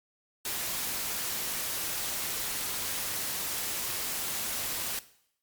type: noise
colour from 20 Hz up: white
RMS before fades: -33 dBFS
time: 0.45-4.99 s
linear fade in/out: 2 ms
effects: noise-tail reverb RT60 0.7 s tail -17 dB re dry + MP3 96 kbps